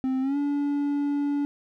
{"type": "tone with pitch glide", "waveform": "triangle", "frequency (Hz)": [261.5, 286.8], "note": ["C4", "D4"], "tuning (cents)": [-1, -41], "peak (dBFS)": -21, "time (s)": [0.04, 1.45], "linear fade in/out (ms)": 0, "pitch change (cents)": 160, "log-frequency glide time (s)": [0.21, 0.37], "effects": []}